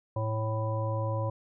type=harmonic tone; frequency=110 Hz; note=A2; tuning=in tune; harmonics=1 / 3 / 5 / 7 / 9; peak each=-29 / -42 / -34 / -45 / -37 dBFS; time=0.16-1.3 s; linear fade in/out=5 ms; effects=none